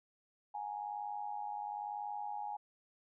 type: tone with amplitude modulation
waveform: sine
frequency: 830.6 Hz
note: G#5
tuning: in tune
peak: -35 dBFS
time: 0.54-2.57 s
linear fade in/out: 10 ms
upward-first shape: sine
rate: 101 Hz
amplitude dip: 75%
effects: none